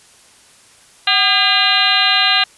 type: harmonic tone with a mistuned harmonic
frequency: 404 Hz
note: G#4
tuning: 48 cents flat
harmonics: 2 / 3 / 4 / 5 / 6 / 7 / 8 / 9 / 10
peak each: -21 / -22 / -19 / -22 / -22 / -17 / -22 / -21 / -17 dBFS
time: 1.07-2.44 s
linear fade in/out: 5 ms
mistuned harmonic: 2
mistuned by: -110 cents
effects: white hiss -47 dBFS RMS until 2.57 s + resampled to 24000 Hz